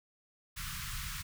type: band-stop noise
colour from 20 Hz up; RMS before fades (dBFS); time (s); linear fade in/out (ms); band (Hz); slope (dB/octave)
pink; -40; 0.56-1.23; 20; 170 to 1100; 48
effects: none